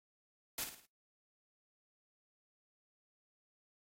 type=noise with echo; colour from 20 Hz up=white; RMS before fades=-39 dBFS; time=0.58-0.64 s; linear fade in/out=2 ms; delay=54 ms; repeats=4; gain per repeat=-7 dB; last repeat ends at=0.856 s; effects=noise-tail reverb RT60 0.2 s tail -21 dB re dry + AAC 48 kbps